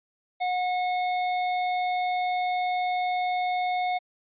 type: tone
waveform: square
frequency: 727 Hz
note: F#5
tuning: 31 cents flat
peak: -25 dBFS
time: 0.4-3.99 s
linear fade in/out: 20 ms
effects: resampled to 8000 Hz